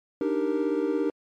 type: chord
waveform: triangle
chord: Eb major seventh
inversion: third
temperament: equal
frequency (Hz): 293.7 / 311.1 / 392 / 466.2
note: D4 / Eb4 / G4 / Bb4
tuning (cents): 0 / 0 / 0 / 0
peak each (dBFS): -27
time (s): 0.21-1.1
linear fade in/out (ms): 2
effects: MP3 64 kbps